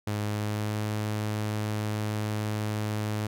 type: tone with pitch glide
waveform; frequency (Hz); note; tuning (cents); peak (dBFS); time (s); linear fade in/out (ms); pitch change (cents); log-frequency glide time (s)
sawtooth; 104.6 to 106.49; G#2 to G#2; +13 to +44; -24; 0.07-3.27; 5; +31; 0.2-0.85
effects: none